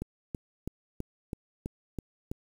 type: click train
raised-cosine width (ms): 3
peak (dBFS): -21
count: 8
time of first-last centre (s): 0.02-2.315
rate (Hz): 3.05
effects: 8-bit